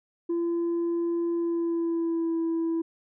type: tone with pitch glide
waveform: sine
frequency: 340 to 329.9 Hz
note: F4 to E4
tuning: -46 to +1 cents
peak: -22 dBFS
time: 0.29-2.82 s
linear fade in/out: 10 ms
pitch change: -53 cents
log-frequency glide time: 1.33-2.37 s
effects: tanh soft clip ceiling -23 dBFS